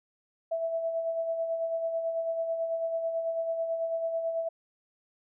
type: tone with tremolo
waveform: sine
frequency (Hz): 659.3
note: E5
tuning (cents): 0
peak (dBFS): -26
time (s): 0.51-4.49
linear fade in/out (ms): 10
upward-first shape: sine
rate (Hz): 9.1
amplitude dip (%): 45
effects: none